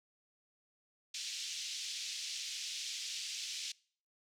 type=band-pass noise; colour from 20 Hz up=white; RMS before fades=-42 dBFS; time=1.14-3.72 s; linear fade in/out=5 ms; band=2700 to 6200 Hz; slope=24 dB/octave; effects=noise-tail reverb RT60 0.5 s tail -24 dB re dry